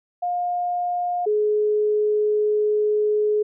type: tone pair in turn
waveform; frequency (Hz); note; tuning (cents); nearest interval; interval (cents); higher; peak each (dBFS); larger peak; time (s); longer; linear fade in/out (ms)
sine; 710 / 422.2; F5 / G#4; +28 / +29; major sixth; 899; first; -21 / -17; second; 0.22-1.26 / 1.26-3.43; second; 10
effects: none